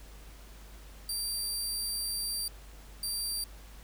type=tone bursts at uneven times; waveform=20% pulse; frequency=4699 Hz; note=D8; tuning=in tune; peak=-26 dBFS; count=2; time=1.09-2.48 / 3.03-3.44 s; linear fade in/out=2 ms; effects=added 50 Hz sine -48 dBFS peak until 3.83 s + pink hiss -55 dBFS RMS until 3.83 s